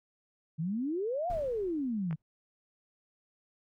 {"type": "exponential two-way sweep", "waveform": "sine", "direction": "up then down", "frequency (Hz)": [150, 730, 150], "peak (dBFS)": -30, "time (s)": [0.58, 2.16], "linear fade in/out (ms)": 20, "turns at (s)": 1.29}
{"type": "noise with exponential decay", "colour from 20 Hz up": "brown", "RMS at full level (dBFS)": -41, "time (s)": [1.3, 2.22], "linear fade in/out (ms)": 1, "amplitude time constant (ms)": 200}
{"type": "clicks", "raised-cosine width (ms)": 0.5, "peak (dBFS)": -31, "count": 2, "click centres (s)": [2.11, 2.128]}
{"effects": []}